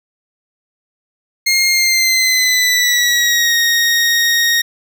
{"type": "tone with pitch glide", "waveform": "20% pulse", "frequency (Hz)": [2133, 1867.6], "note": ["C7", "A#6"], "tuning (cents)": [33, 3], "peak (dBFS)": -6, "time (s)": [1.46, 4.62], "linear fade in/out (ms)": 10, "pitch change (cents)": -230, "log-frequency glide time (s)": [1.68, 3.56], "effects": []}